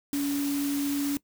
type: tone in noise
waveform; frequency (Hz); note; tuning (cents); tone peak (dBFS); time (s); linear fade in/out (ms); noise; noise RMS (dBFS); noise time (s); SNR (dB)
sine; 283.7; C#4; +40; -25; 0.13-1.17; 0; white; -37; 0.13-1.17; +9
effects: noise-tail reverb RT60 0.1 s tail -21 dB re dry